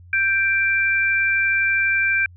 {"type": "tone pair together", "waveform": "sine", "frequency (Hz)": [1572, 2355], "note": ["G6", "D7"], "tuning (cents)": [4, 4], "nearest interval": "perfect fifth", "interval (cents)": 700, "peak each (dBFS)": -19, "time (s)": [0.13, 2.26], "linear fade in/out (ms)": 2, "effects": ["added 88 Hz sine -42 dBFS peak until 2.36 s"]}